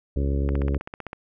harmonic tone, 69.3 Hz, C#2, in tune, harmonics 1 / 2 / 3 / 4 / 5 / 6 / 7 / 8, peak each -22 / -30 / -35 / -32 / -36 / -35 / -40 / -40 dBFS, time 0.16-0.78 s, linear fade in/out 5 ms
click train, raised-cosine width 0.5 ms, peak -19 dBFS, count 11, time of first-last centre 0.49-1.131 s, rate 15.6 Hz
effects none

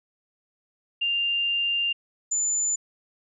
sine tone pair in turn, 2794 / 7040 Hz, F7 / A8, 0 / 0 cents, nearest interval octave + major third, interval 1600 cents, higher second, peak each -22 dBFS, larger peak neither, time 1.01-1.93 / 2.31-2.76 s, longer first, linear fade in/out 10 ms, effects none

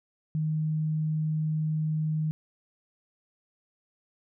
sine tone, 155.56 Hz, D#3, in tune, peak -25 dBFS, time 0.35-2.31 s, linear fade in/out 0 ms, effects none

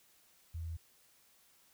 sine tone, 82.41 Hz, E2, in tune, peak -38 dBFS, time 0.54-0.77 s, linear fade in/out 10 ms, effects white hiss -67 dBFS RMS until 1.73 s

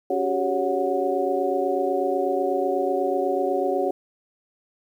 sine tone cluster, 280.6 / 372.9 / 401 / 558 / 733 Hz, C#4 / F#4 / G4 / C#5 / F#5, +21 / +14 / +39 / +11 / -16 cents, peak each -30 / -26 / -27 / -26 / -27 dBFS, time 0.1-3.91 s, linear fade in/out 5 ms, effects 9-bit

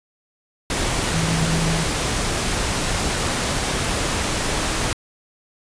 sine tone in noise, 163.4 Hz, E3, 15 cents flat, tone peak -20 dBFS, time 1.14-1.84 s, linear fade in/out 2 ms, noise pink, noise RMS -22 dBFS, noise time 0.7-4.93 s, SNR -1 dB, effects resampled to 22050 Hz

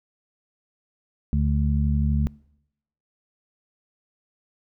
harmonic tone, 72.3 Hz, D2, 27 cents flat, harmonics 1 / 2 / 3, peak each -21 / -24 / -26 dBFS, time 1.33-2.27 s, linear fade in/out 0 ms, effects noise-tail reverb RT60 0.8 s tail -24 dB re dry

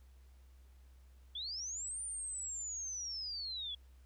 sine linear two-way sweep, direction up then down, 3309 to 9170 to 3309 Hz, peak -39 dBFS, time 1.35-3.75 s, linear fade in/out 5 ms, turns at 2.02 s, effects added 64 Hz sine -57 dBFS peak until 4.05 s + pink hiss -73 dBFS RMS until 4.05 s

